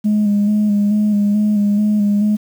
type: tone with vibrato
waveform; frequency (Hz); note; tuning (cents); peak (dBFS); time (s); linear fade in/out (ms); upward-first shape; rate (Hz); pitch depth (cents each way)
sine; 207.7; G#3; 0; -10; 0.04-2.37; 20; square; 2.3; 25
effects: tanh soft clip ceiling -9 dBFS + 7-bit